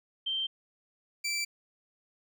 sine / 20% pulse tone pair in turn, 3136 / 2334 Hz, G7 / D7, 0 / -11 cents, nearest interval perfect fourth, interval 511 cents, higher first, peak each -29 / -25 dBFS, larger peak second, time 0.26-0.47 / 1.24-1.45 s, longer neither, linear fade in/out 10 ms, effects none

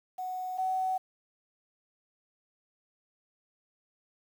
sine tone pair in turn, 740 / 750.8 Hz, F#5 / F#5, 0 / +25 cents, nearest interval unison, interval 25 cents, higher second, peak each -33 / -27 dBFS, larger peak second, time 0.18-0.58 / 0.58-0.98 s, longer neither, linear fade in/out 10 ms, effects 9-bit

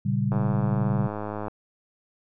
sine chord, G diminished, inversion first, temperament equal, 116.54 / 138.59 / 196 Hz, Bb2 / Db3 / G3, 0 / 0 / 0 cents, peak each -26 dBFS, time 0.05-1.08 s, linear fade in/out 10 ms
click train, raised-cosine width 1 ms, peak -18 dBFS, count 123, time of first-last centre 0.32-1.482 s, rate 105 Hz
effects none

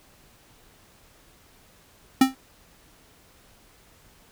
square tone with exponential decay, 264 Hz, C4, 16 cents sharp, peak -11 dBFS, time 2.21-2.35 s, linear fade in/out 5 ms, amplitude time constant 30 ms, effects pink hiss -56 dBFS RMS until 4.31 s

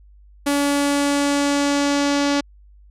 sawtooth tone with low-pass filter sweep, 284.9 Hz, C#4, 48 cents sharp, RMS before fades -19 dBFS, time 0.46-2.41 s, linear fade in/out 10 ms, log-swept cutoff 11000 to 5600 Hz, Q 1.6, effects added 50 Hz sine -45 dBFS peak until 2.9 s

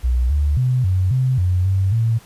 sine tone with pitch steps, 61.8 / 73 / 126.8 / 92.7 / 129.3 / 90.7 / 95.7 / 113.7 Hz, B1 / D2 / B2 / F#2 / C3 / F#2 / G2 / A#2, +2 / -10 / +46 / +4 / -20 / -34 / -41 / -43 cents, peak -14 dBFS, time 0.03-2.19 s, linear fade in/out 20 ms, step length 270 ms, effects pink hiss -47 dBFS RMS until 2.25 s + resampled to 32000 Hz

